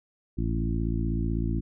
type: harmonic tone with a mistuned harmonic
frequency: 56 Hz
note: A1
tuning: 31 cents sharp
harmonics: 1 / 2 / 3 / 4 / 5 / 6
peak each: -28 / -31 / -33 / -34 / -35 / -36 dBFS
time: 0.37-1.61 s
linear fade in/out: 20 ms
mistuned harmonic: 1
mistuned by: -62 cents
effects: none